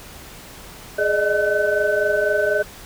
sine tone cluster, 419.8 / 598 / 622 / 1516 Hz, G#4 / D5 / D#5 / F#6, +19 / +31 / -1 / +42 cents, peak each -22 dBFS, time 0.98-2.63 s, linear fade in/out 10 ms, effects pink hiss -40 dBFS RMS until 2.85 s

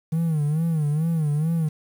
triangle tone with vibrato, 156.3 Hz, D#3, 8 cents sharp, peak -17 dBFS, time 0.12-1.69 s, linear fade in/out 10 ms, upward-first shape sine, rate 2.3 Hz, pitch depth 120 cents each way, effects tanh soft clip ceiling -13 dBFS + 8-bit

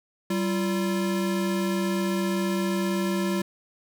square tone pair together, 192.7 / 343.9 Hz, G3 / F4, -29 / -27 cents, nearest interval minor seventh, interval 1002 cents, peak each -26 / -29 dBFS, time 0.3-3.42 s, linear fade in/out 5 ms, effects none

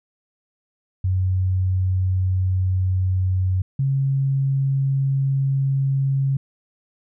sine tone pair in turn, 93 / 136.19 Hz, F#2 / C#3, +9 / -30 cents, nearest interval perfect fifth, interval 661 cents, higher second, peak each -17 dBFS, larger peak neither, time 1.04-3.62 / 3.79-6.37 s, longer neither, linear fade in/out 5 ms, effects none

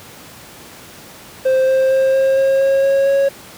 triangle tone with pitch steps, 523.3 / 527.2 / 531.2 / 535.2 / 539.3 / 543.3 / 547.4 / 551.5 Hz, C5 / C5 / C5 / C5 / C#5 / C#5 / C#5 / C#5, 0 / +13 / +26 / +39 / -48 / -35 / -22 / -9 cents, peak -9 dBFS, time 1.45-3.29 s, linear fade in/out 10 ms, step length 230 ms, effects pink hiss -38 dBFS RMS until 3.57 s + high-pass 100 Hz 12 dB/octave

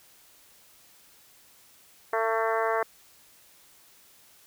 harmonic tone, 224.3 Hz, A3, 34 cents sharp, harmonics 2 / 3 / 4 / 5 / 6 / 7 / 8 / 9, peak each -29 / -29 / -32 / -31 / -35 / -36 / -36 / -40 dBFS, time 2.13-2.83 s, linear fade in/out 2 ms, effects white hiss -57 dBFS RMS until 4.46 s

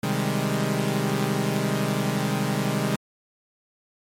sawtooth chord, Ab major seventh, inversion first, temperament equal, 130.81 / 155.56 / 196 / 207.7 Hz, C3 / Eb3 / G3 / Ab3, 0 / 0 / 0 / 0 cents, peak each -24 dBFS, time 0.03-2.96 s, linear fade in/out 5 ms, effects MP3 64 kbps

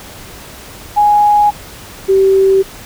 sine tone pair in turn, 830.6 / 386.1 Hz, G#5 / G4, 0 / -26 cents, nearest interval octave + minor second, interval 1326 cents, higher first, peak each -6 dBFS, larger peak neither, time 0.96-1.51 / 2.08-2.63 s, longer neither, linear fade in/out 20 ms, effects pink hiss -33 dBFS RMS until 2.85 s

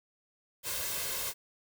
white noise with comb filter, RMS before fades -35 dBFS, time 0.63-1.34 s, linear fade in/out 50 ms, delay 1.9 ms, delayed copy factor +0.6, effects none

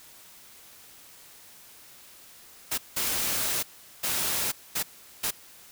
white noise bursts at uneven times, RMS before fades -28 dBFS, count 5, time 2.71-2.78 / 2.96-3.63 / 4.03-4.52 / 4.75-4.83 / 5.23-5.31 s, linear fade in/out 10 ms, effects white hiss -51 dBFS RMS until 5.71 s

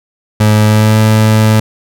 30% pulse tone with pitch glide, 106.9 to 109.02 Hz, A2 to A2, -49 to -15 cents, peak -3 dBFS, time 0.4-1.6 s, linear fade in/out 5 ms, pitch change +34 cents, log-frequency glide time 0.65-0.99 s, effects none

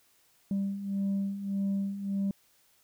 sine beating tone pair, 196 / 197.7 Hz, G3 / G3, 0 / +15 cents, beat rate 1.7 Hz, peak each -33 / -28 dBFS, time 0.51-2.31 s, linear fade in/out 2 ms, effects tanh soft clip ceiling -25 dBFS + white hiss -66 dBFS RMS until 2.83 s

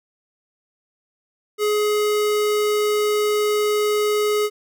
square tone, 420.2 Hz, G#4, 20 cents sharp, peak -18 dBFS, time 1.58-4.5 s, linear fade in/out 50 ms, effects none

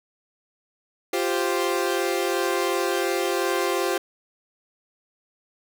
sawtooth chord, F suspended second, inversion none, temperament equal, 349.2 / 392 / 523.3 Hz, F4 / G4 / C5, 0 / 0 / 0 cents, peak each -22 / -22 / -24 dBFS, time 1.13-3.98 s, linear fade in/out 5 ms, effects none

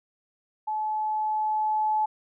sine tone with level ramp, 860 Hz, A5, 40 cents flat, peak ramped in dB -26 to -21 dBFS, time 0.67-2.06 s, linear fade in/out 10 ms, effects none

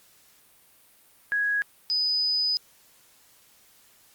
sine tone pair in turn, 1661.2 / 4990 Hz, G#6 / D#8, 0 / +4 cents, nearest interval octave + perfect fifth, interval 1904 cents, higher second, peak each -22 dBFS, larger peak neither, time 1.32-1.62 / 1.9-2.57 s, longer second, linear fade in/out 0 ms, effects white hiss -58 dBFS RMS until 4.14 s + Opus 48 kbps

